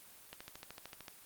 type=click train; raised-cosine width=0.2 ms; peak=-28 dBFS; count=11; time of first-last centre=0.33-1.082 s; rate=13.3 Hz; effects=white hiss -57 dBFS RMS until 1.25 s + Opus 24 kbps